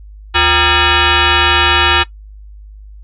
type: tone with frequency modulation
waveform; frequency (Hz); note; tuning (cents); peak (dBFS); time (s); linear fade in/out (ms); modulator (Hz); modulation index
sine; 784; G5; 0; -8; 0.34-2.04; 20; 430; 6.2
effects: noise-tail reverb RT60 0.1 s tail -19 dB re dry + added 51 Hz sine -32 dBFS peak until 3.03 s